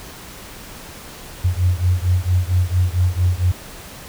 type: beating tone pair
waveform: sine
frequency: 88.3 / 92.7 Hz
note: F2 / F#2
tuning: +20 / +4 cents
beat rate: 4.4 Hz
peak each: -17 / -18 dBFS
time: 1.44-3.52 s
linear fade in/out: 10 ms
effects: pink hiss -37 dBFS RMS until 4.08 s